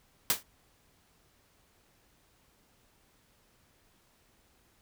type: noise with exponential decay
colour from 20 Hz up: white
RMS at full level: -22 dBFS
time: 0.3-0.43 s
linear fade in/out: 1 ms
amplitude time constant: 28 ms
effects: pink hiss -67 dBFS RMS until 4.81 s